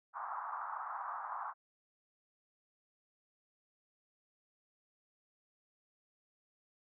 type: band-pass noise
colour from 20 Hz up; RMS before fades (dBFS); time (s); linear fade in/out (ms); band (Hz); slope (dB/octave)
white; -42; 0.13-1.54; 50; 790 to 1300; 48
effects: none